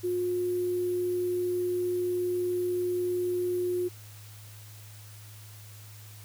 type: tone with sample-and-hold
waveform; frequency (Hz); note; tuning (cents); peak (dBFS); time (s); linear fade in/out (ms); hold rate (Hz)
sine; 357.9; F4; +42; -26; 0.03-3.89; 20; 11025
effects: added 105 Hz sine -46 dBFS peak until 6.24 s + white hiss -52 dBFS RMS until 6.24 s